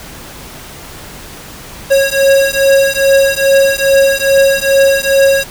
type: beating tone pair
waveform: square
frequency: 546 / 548.4 Hz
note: C#5 / C#5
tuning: -26 / -19 cents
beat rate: 2.4 Hz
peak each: -11 dBFS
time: 1.9-5.45 s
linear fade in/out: 20 ms
effects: pink hiss -31 dBFS RMS until 5.5 s